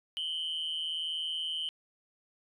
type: tone pair together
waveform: sine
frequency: 2960 / 3121 Hz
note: F#7 / G7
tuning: 0 / -8 cents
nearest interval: minor second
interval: 92 cents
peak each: -34 / -33 dBFS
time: 0.17-1.69 s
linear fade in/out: 0 ms
effects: tanh soft clip ceiling -28 dBFS